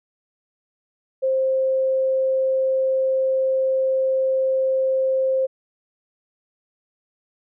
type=tone; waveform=sine; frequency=527 Hz; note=C5; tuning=12 cents sharp; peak=-17 dBFS; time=1.22-5.47 s; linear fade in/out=20 ms; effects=none